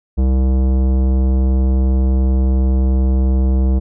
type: tone with tanh clipping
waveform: sine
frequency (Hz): 65.1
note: C2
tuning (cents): -8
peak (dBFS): -13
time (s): 0.17-3.8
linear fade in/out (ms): 20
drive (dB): 16
effects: none